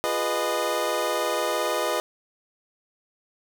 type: chord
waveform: 25% pulse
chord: F half-diminished seventh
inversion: none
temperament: equal with one note detuned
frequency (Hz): 349.2 / 415.3 / 493.9 / 614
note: F4 / Ab4 / Cb5 / Eb5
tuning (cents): 0 / 0 / 0 / -23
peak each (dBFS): -28 / -28 / -25 / -23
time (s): 0.04-2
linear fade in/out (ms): 0
effects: none